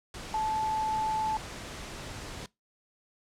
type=tone in noise; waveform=sine; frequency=871 Hz; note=A5; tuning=18 cents flat; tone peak=-27 dBFS; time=0.34-1.37 s; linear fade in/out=2 ms; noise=pink; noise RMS=-41 dBFS; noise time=0.14-2.46 s; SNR=+11 dB; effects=noise-tail reverb RT60 0.2 s tail -22 dB re dry + low-pass 8000 Hz 12 dB/octave